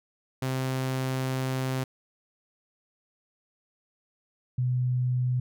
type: tone pair in turn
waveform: sawtooth / sine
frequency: 130.81 / 125.46 Hz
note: C3 / B2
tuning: 0 / +28 cents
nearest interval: minor second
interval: 72 cents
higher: first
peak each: -23 dBFS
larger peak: neither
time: 0.42-1.84 / 4.58-5.4 s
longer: first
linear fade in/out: 5 ms
effects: none